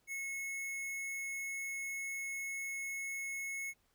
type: tone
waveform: square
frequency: 2186 Hz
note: C#7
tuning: 25 cents flat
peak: -39 dBFS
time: 0.07-3.74 s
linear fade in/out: 50 ms
effects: pink hiss -75 dBFS RMS until 3.94 s